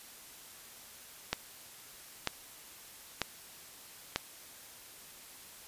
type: click train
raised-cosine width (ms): 0.2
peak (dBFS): -12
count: 4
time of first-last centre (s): 1.33-4.16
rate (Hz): 1.06
effects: white hiss -52 dBFS RMS until 5.67 s + resampled to 32000 Hz